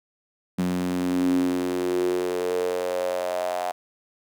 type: tone with high-pass filter sweep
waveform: sawtooth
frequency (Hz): 90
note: F#2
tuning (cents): -47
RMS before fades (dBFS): -25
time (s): 0.58-3.72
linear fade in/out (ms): 10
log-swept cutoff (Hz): 200 to 710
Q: 7.9
effects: none